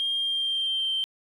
sine tone with pitch glide, 3213 to 3129 Hz, G7 to G7, +42 to -4 cents, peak -23 dBFS, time 0-1.04 s, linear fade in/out 0 ms, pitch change -46 cents, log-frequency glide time 0.15-0.93 s, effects tanh soft clip ceiling -20 dBFS + 10-bit

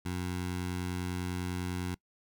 15% pulse tone with notch filter, 90 Hz, F#2, 47 cents flat, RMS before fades -35 dBFS, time 0.05-1.95 s, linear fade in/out 10 ms, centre 570 Hz, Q 1.2, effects noise-tail reverb RT60 0.1 s tail -23 dB re dry

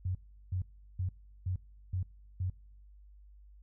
sine tone bursts, 91.8 Hz, F#2, 13 cents flat, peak -30 dBFS, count 6, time 0.05-2.5 s, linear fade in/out 5 ms, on 100 ms, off 370 ms, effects noise-tail reverb RT60 0.8 s tail -24 dB re dry + added 50 Hz sine -53 dBFS peak until 3.62 s

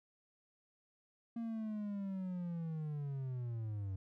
triangle linear sweep, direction down, 233.3 to 93.5 Hz, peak -36 dBFS, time 1.36-3.96 s, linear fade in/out 5 ms, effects none

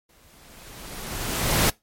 pink noise with exponential growth, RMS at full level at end -18 dBFS, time 0.09-1.7 s, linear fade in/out 5 ms, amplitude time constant 350 ms, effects noise-tail reverb RT60 0.2 s tail -23 dB re dry + MP3 64 kbps

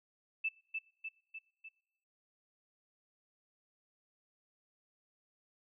sine tone with echo, 2637 Hz, E7, in tune, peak -31 dBFS, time 0.44-0.49 s, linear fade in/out 10 ms, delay 300 ms, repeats 4, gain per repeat -4 dB, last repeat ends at 1.69 s, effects noise-tail reverb RT60 1.0 s tail -24 dB re dry

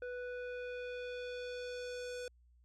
square tone with low-pass filter sweep, 493.9 Hz, B4, in tune, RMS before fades -43 dBFS, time 0.02-2.28 s, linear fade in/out 2 ms, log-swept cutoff 1500 to 7700 Hz, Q 1.4, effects added 60 Hz sine -63 dBFS peak until 2.64 s

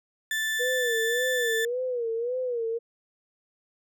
35% pulse tone, 1760 Hz, A6, in tune, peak -24 dBFS, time 0.31-1.65 s, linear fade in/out 2 ms
sine tone with vibrato, 481.1 Hz, B4, 45 cents flat, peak -26 dBFS, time 0.59-2.79 s, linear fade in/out 20 ms, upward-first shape sine, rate 1.8 Hz, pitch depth 110 cents each way
effects none

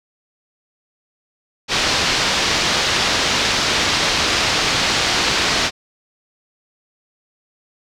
white low-pass noise, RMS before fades -18 dBFS, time 1.68-5.71 s, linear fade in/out 50 ms, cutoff 5300 Hz, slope 24 dB/octave, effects none

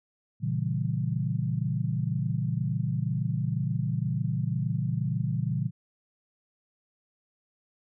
sine chord, A# diminished seventh, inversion none, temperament equal, 116.54 / 138.59 / 164.81 / 196 Hz, A#2 / C#3 / E3 / G3, 0 / 0 / 0 / 0 cents, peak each -30 / -30 / -31 / -36 dBFS, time 0.4-5.71 s, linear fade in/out 50 ms, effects none

